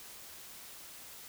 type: silence
effects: white hiss -50 dBFS RMS until 1.28 s